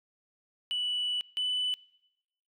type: tone pair in turn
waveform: sine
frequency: 2960 / 2991 Hz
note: F#7 / F#7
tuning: 0 / +18 cents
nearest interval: unison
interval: 18 cents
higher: second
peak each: -27 / -26 dBFS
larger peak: second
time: 0.71-1.21 / 1.37-1.74 s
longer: first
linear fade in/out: 0 ms
effects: noise-tail reverb RT60 0.9 s tail -24 dB re dry + tanh soft clip ceiling -25 dBFS